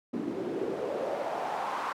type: noise with band-pass filter sweep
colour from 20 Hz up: pink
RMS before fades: -33 dBFS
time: 0.13-1.93 s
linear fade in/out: 10 ms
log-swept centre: 270 to 1100 Hz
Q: 3.2
effects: high-pass 150 Hz 12 dB/octave